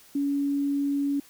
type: tone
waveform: sine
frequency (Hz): 282.2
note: C#4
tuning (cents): +31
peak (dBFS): -23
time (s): 0.15-1.2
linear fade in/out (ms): 5
effects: white hiss -54 dBFS RMS until 1.29 s